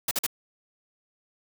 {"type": "noise bursts", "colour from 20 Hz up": "white", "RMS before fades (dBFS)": -26, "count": 3, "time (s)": [0.08, 0.266], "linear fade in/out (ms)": 5, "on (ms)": 32, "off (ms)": 45, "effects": []}